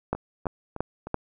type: two click trains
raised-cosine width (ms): 1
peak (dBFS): -11 / -21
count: 4 / 4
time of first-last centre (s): 0.13-1.144 / 0.15-1.07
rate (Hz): 2.96 / 3.26
effects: none